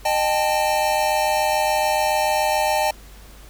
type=tone cluster; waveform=square; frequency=613 / 789 / 876 Hz; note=D#5 / G5 / A5; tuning=-26 / +11 / -8 cents; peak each=-23 dBFS; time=0.05-2.91 s; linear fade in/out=5 ms; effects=added 50 Hz sine -42 dBFS peak until 3.49 s + pink hiss -47 dBFS RMS until 3.49 s